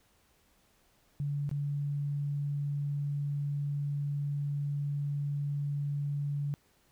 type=tone with dropouts; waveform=sine; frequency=143.6 Hz; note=D3; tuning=39 cents flat; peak=-30 dBFS; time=1.2-6.54 s; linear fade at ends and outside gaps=0 ms; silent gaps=1.492-1.513 s; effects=pink hiss -68 dBFS RMS until 6.91 s